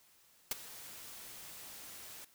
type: noise with ADSR envelope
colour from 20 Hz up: white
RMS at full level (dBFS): -32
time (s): 0.51-2.25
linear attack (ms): 3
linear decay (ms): 20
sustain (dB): -18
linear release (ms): 8
effects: white hiss -66 dBFS RMS until 2.34 s